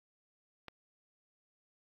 click, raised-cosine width 0.3 ms, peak -28 dBFS, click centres 0.683 s, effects AAC 32 kbps

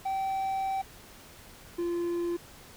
triangle tone pair in turn, 773 / 345.1 Hz, G5 / F4, -24 / -21 cents, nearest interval octave + major second, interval 1397 cents, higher first, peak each -26 dBFS, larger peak neither, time 0.05-0.82 / 1.78-2.37 s, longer first, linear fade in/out 10 ms, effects pink hiss -51 dBFS RMS until 2.76 s

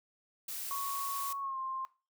blue noise, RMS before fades -40 dBFS, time 0.48-1.33 s, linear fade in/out 5 ms
sine tone with pitch glide, 1108.7 to 1055.6 Hz, C#6 to C6, 0 to +15 cents, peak -35 dBFS, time 0.71-1.85 s, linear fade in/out 0 ms, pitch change -85 cents, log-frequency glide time 1.4-1.58 s
effects noise-tail reverb RT60 0.3 s tail -18 dB re dry

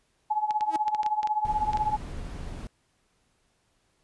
sine tone with tremolo, 851 Hz, G#5, 42 cents sharp, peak -20 dBFS, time 0.3-1.97 s, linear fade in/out 10 ms, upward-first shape triangle, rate 16 Hz, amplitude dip 90%
clicks, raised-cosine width 0.2 ms, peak -20 dBFS, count 10, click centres 0.508 / 0.609 / 0.881 / 0.948 / 1.032 / 1.063 / 1.231 / 1.273 / 1.733 / 1.772 s
sawtooth tone with exponential growth, 321.6 Hz, E4, 43 cents flat, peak -25 dBFS, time 0.65-0.76 s, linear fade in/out 0 ms, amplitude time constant 23 ms
brown noise, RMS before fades -36 dBFS, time 1.45-2.67 s, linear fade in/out 0 ms
effects pink hiss -70 dBFS RMS until 4.03 s + resampled to 24000 Hz

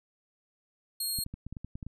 10% pulse tone, 4257 Hz, C8, 29 cents sharp, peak -23 dBFS, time 1-1.24 s, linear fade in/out 5 ms
clicks, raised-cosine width 5 ms, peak -27 dBFS, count 10, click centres 1.188 / 1.264 / 1.34 / 1.466 / 1.526 / 1.568 / 1.646 / 1.755 / 1.828 / 1.866 s
effects resampled to 32000 Hz

